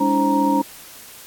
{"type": "tone cluster", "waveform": "sine", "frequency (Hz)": [202.6, 284.3, 320.2, 530, 936], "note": ["G#3", "C#4", "D#4", "C5", "A#5"], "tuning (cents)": [-43, 44, 50, 22, 7], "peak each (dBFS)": [-25, -18, -26, -26, -19], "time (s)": [0, 0.62], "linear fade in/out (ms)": 10, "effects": ["white hiss -41 dBFS RMS until 1.26 s", "AAC 64 kbps"]}